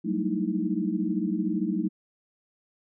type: tone cluster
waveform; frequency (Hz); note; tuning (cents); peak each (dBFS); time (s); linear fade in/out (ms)
sine; 184.4 / 197.6 / 224.8 / 304.8 / 322.4; F#3 / G3 / A3 / D#4 / E4; -6 / +14 / +37 / -36 / -38; -31; 0.04-1.89; 20
effects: none